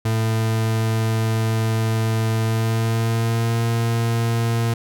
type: tone with pitch glide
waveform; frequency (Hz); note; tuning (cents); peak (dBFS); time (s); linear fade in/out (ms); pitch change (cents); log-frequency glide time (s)
40% pulse; 111.6 to 115.67; A2 to A#2; +25 to -13; -17; 0.05-4.74; 5; +62; 2.41-3.62
effects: none